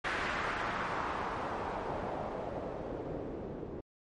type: noise with low-pass filter sweep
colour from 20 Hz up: white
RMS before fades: -37 dBFS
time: 0.04-3.81 s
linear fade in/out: 10 ms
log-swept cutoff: 1800 to 350 Hz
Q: 1.6
effects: MP3 48 kbps